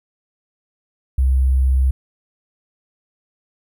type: tone with sample-and-hold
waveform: sine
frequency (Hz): 65.41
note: C2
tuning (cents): 0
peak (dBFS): -12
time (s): 1.18-1.91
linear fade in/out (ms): 5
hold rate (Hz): 11025
effects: none